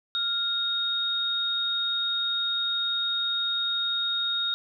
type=tone pair together; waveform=sine; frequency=1396.9 / 3729 Hz; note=F6 / A#7; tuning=0 / 0 cents; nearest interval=octave + perfect fourth; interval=1700 cents; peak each=-33 / -25 dBFS; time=0.15-4.54 s; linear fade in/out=0 ms; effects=none